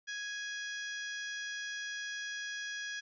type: harmonic tone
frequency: 830.6 Hz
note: G#5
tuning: in tune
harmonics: 2 / 3 / 4 / 5 / 6 / 7 / 8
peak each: -39 / -51 / -46 / -57 / -50 / -49 / -59 dBFS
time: 0.07-3.01 s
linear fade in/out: 20 ms
effects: none